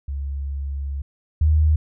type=tone pair in turn; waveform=sine; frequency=69.5 / 77.12 Hz; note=C#2 / D#2; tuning=+5 / -15 cents; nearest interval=major second; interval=180 cents; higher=second; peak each=-24 / -13 dBFS; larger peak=second; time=0.08-1.02 / 1.41-1.76 s; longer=first; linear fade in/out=5 ms; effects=none

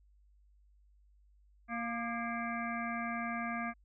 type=harmonic tone with a mistuned harmonic; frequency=232.8 Hz; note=A#3; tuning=2 cents flat; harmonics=1 / 3 / 5 / 7 / 9 / 10; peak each=-39 / -41 / -41 / -43 / -44 / -47 dBFS; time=1.68-3.74 s; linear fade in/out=50 ms; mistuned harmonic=5; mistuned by=+45 cents; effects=added 50 Hz sine -62 dBFS peak until 3.84 s

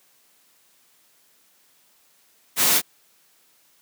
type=noise; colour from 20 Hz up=white; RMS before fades=-18 dBFS; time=2.56-2.82 s; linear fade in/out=50 ms; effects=white hiss -60 dBFS RMS until 3.81 s + high-pass 150 Hz 12 dB/octave

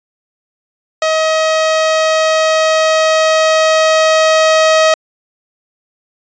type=tone with level ramp; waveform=sawtooth; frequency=634 Hz; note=D#5; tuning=32 cents sharp; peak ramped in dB=-7 to -3 dBFS; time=1.02-4.94 s; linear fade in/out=2 ms; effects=resampled to 16000 Hz

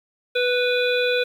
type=harmonic tone; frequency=493.9 Hz; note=B4; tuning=in tune; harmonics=1 / 3 / 5 / 7 / 8; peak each=-20 / -26 / -26 / -29 / -31 dBFS; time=0.35-1.24 s; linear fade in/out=10 ms; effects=8-bit

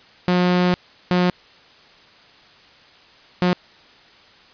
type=tone bursts at uneven times; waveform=sawtooth; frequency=179.4 Hz; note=F3; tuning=47 cents sharp; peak=-11 dBFS; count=3; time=0.28-0.74 / 1.11-1.3 / 3.42-3.53 s; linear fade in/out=0 ms; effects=white hiss -49 dBFS RMS until 4.53 s + resampled to 11025 Hz

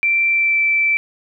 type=tone with pitch glide; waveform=sine; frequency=2349 to 2329 Hz; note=D7 to D7; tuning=0 to -15 cents; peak=-13 dBFS; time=0.03-0.97 s; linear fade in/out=0 ms; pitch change=-15 cents; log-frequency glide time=0.28-0.6 s; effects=none

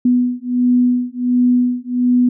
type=beating tone pair; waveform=sine; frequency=246.4 / 247.8 Hz; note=B3 / B3; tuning=-4 / +6 cents; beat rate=1.4 Hz; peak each=-15 dBFS; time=0.05-2.29 s; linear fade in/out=5 ms; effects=none

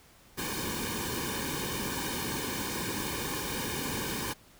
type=noise with comb filter; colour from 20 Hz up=pink; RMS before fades=-34 dBFS; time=0.37-4.34 s; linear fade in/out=20 ms; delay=1.5 ms; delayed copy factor=-0.9; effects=pink hiss -58 dBFS RMS until 4.59 s

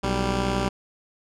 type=tone pair together; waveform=10% pulse; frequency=61.74 / 196 Hz; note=B1 / G3; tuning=0 / 0 cents; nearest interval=octave + minor sixth; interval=2000 cents; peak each=-17 dBFS; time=0.03-0.69 s; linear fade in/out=10 ms; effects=low-pass 7000 Hz 12 dB/octave

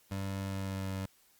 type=tone with pitch glide; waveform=25% pulse; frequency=97.3 to 95.85 Hz; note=G2 to G2; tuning=-12 to -38 cents; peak=-31 dBFS; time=0.11-1.06 s; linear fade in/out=5 ms; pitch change=-26 cents; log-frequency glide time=0.45-0.91 s; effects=white hiss -66 dBFS RMS until 1.39 s + Opus 48 kbps

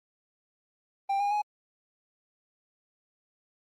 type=tone with pitch steps; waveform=triangle; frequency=790 / 812.2 / 835 Hz; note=G5 / G#5 / G#5; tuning=+13 / -39 / +9 cents; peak=-23 dBFS; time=1.09-1.42 s; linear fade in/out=10 ms; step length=110 ms; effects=Opus 32 kbps

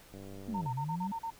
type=click train; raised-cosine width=2 ms; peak=-35 dBFS; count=52; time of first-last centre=0.14-0.662 s; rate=97.7 Hz
type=linear two-way sweep; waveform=sine; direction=down then up; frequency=240 to 120.2 to 202.7 Hz; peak=-34 dBFS; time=0.48-1.12 s; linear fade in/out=5 ms; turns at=0.71 s
type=tone bursts; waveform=sine; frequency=911 Hz; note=A#5; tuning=40 cents flat; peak=-34 dBFS; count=7; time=0.54-1.306 s; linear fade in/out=10 ms; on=76 ms; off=39 ms
effects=pink hiss -57 dBFS RMS until 1.39 s

